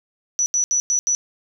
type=tone bursts at uneven times; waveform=sine; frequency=5920 Hz; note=F#8; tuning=in tune; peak=-16 dBFS; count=5; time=0.39-0.46 / 0.54-0.64 / 0.71-0.8 / 0.9-0.99 / 1.07-1.15 s; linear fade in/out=0 ms; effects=none